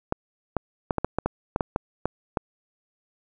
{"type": "clicks", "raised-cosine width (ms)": 1, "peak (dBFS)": -9, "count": 12, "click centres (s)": [0.124, 0.567, 0.908, 0.983, 1.046, 1.186, 1.26, 1.561, 1.608, 1.761, 2.056, 2.372], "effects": []}